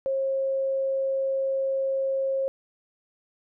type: tone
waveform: sine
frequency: 538 Hz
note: C5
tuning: 48 cents sharp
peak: -23 dBFS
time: 0.06-2.48 s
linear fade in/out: 0 ms
effects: none